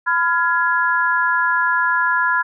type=chord; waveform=sine; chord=F diminished; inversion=second; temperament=just; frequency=1005.8 / 1396.9 / 1676.3 Hz; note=Cb6 / F6 / Ab6; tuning=+31 / 0 / +16 cents; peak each=-19 dBFS; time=0.06-2.43 s; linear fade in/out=20 ms; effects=none